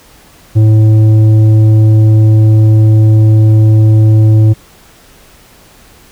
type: tone with tanh clipping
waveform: sine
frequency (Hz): 108.7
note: A2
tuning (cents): -21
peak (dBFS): -4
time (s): 0.55-4.54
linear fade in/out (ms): 20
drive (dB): 8
effects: pink hiss -41 dBFS RMS until 6.11 s